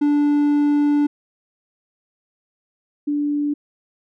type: tone pair in turn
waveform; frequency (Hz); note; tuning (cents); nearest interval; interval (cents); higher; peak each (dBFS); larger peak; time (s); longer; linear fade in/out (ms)
triangle / sine; 291.9 / 291.9; D4 / D4; -10 / -10; unison; 0; neither; -12 / -18; first; 0.01-1.07 / 3.07-3.54; first; 10
effects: none